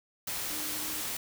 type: tone in noise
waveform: sine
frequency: 305.1 Hz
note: D#4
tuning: 34 cents flat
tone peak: -45 dBFS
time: 0.5-1.01 s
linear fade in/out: 5 ms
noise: white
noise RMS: -35 dBFS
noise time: 0.27-1.17 s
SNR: -13 dB
effects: none